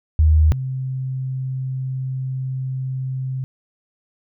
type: tone pair in turn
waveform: sine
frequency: 77.78 / 131.01 Hz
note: D#2 / C3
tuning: 0 / +3 cents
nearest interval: major sixth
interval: 903 cents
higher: second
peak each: -10 / -22 dBFS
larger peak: first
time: 0.19-0.52 / 0.52-3.44 s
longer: second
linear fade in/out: 0 ms
effects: none